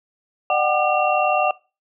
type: tone cluster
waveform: sine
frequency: 602 / 740 / 780 / 1198 / 2736 Hz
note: D5 / F#5 / G5 / D6 / F7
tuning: +43 / 0 / -9 / +34 / -36 cents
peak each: -22 / -19 / -26 / -24 / -24 dBFS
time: 0.5-1.51 s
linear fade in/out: 2 ms
effects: noise-tail reverb RT60 0.3 s tail -21 dB re dry